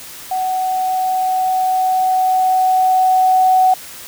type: tone with level ramp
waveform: sine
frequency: 747 Hz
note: F#5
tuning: 16 cents sharp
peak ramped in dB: -16 to -8 dBFS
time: 0.31-3.74 s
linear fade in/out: 5 ms
effects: white hiss -34 dBFS RMS until 4.07 s